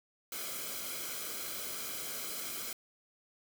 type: noise with comb filter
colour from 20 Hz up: white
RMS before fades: -40 dBFS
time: 0.32-2.73 s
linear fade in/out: 2 ms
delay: 1.1 ms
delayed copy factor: -0.65
effects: none